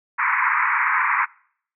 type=band-pass noise; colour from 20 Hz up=pink; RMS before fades=-20 dBFS; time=0.18-1.26 s; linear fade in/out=20 ms; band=920 to 2300 Hz; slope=96 dB/octave; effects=noise-tail reverb RT60 0.6 s tail -25 dB re dry